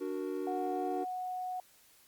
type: chord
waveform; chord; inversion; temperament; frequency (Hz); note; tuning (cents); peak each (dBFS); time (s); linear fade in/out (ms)
triangle; D augmented; none; equal; 293.7 / 370 / 466.2; D4 / F#4 / A#4; 0 / 0 / 0; -37 / -35 / -39; 0-1.05; 20
type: tone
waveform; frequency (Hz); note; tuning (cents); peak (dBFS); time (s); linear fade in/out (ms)
sine; 735; F#5; -12; -35; 0.47-1.6; 2
effects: white hiss -63 dBFS RMS until 2.07 s + Opus 48 kbps